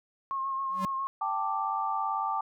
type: tone with vibrato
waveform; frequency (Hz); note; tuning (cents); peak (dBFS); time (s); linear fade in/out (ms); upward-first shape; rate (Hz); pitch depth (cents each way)
sine; 1077; C6; +50; -29; 0.31-1.07; 0; sine; 7.3; 25
type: tone with exponential growth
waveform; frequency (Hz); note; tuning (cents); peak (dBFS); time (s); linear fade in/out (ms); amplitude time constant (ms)
square; 190; F#3; +46; -28; 0.69-0.85; 0; 34
type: chord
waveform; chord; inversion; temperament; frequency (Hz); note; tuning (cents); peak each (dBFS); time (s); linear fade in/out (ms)
sine; G suspended second; none; just; 784 / 882 / 1176; G5 / A5 / D6; 0 / +4 / +2; -33 / -32 / -31; 1.21-2.41; 5
effects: none